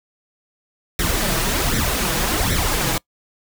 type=noise with flanger; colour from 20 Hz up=pink; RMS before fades=-20 dBFS; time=0.99-2.98 s; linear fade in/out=2 ms; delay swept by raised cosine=0.52 to 6.22 ms; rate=1.3 Hz; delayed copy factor=+0.75; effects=noise-tail reverb RT60 0.1 s tail -24 dB re dry